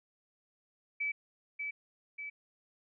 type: tone with echo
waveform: sine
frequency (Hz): 2300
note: D7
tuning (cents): -37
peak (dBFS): -31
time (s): 1-1.12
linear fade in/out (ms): 10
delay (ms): 590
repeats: 2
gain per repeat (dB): -4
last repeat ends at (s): 2.3
effects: none